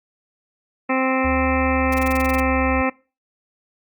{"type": "harmonic tone", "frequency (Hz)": 261.6, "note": "C4", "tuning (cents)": 0, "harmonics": [1, 2, 3, 4, 5, 7, 8, 9, 10], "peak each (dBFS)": [-21, -24, -26, -27, -28, -29, -30, -31, -31], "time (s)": [0.89, 2.9], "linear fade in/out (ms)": 10}
{"type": "tone with pitch glide", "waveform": "sine", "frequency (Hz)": [73.42, 68.9], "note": ["D2", "C#2"], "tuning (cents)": [0, -10], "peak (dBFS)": -24, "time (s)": [1.24, 2.82], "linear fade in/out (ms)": 10, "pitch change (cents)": -110, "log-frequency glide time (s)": [1.58, 2.51]}
{"type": "noise bursts", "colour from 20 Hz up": "white", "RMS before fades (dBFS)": -33, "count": 11, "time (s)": [1.92, 2.402], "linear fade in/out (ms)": 5, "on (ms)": 22, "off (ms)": 24}
{"effects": ["noise-tail reverb RT60 0.3 s tail -21 dB re dry", "Opus 48 kbps"]}